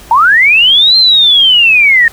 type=linear two-way sweep; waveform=sine; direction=up then down; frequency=866 to 4182 to 1805 Hz; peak=-3 dBFS; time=0.11-2.08 s; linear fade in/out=2 ms; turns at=0.97 s; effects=pink hiss -35 dBFS RMS until 2.12 s